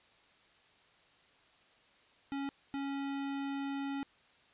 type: tone bursts at uneven times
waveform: square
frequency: 277.2 Hz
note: C#4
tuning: in tune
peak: -36 dBFS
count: 2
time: 2.32-2.49 / 2.74-4.03 s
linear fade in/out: 0 ms
effects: white hiss -65 dBFS RMS until 4.53 s + resampled to 8000 Hz